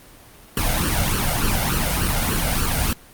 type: noise with flanger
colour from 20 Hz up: pink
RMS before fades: -20 dBFS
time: 0.57-2.93 s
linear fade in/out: 2 ms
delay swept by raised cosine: 0.68 to 1.43 ms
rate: 3.4 Hz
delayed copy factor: +0.75
effects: pink hiss -46 dBFS RMS until 3.13 s + Opus 32 kbps